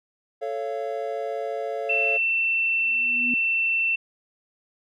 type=chord; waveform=triangle; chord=A augmented; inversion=none; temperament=equal with one note detuned; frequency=440 / 554.4 / 686.9 Hz; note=A4 / C#5 / E#5; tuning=0 / 0 / -29 cents; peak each=-29 dBFS; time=0.41-2.18 s; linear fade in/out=20 ms
type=tone; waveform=sine; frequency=2686 Hz; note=E7; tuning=32 cents sharp; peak=-20 dBFS; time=1.89-3.96 s; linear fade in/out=10 ms
type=tone with exponential growth; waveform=sine; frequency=245.2 Hz; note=B3; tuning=12 cents flat; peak=-25 dBFS; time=2.74-3.34 s; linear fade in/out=2 ms; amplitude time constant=130 ms
effects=none